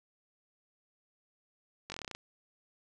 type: slowing click train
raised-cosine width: 0.2 ms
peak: -23 dBFS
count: 10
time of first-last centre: 1.9-2.15 s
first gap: 20 ms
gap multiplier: 1.08
effects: none